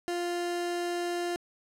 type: tone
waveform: 30% pulse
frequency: 349.2 Hz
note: F4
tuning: in tune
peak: -27 dBFS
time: 0.08-1.36 s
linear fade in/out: 0 ms
effects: low-pass 11000 Hz 12 dB/octave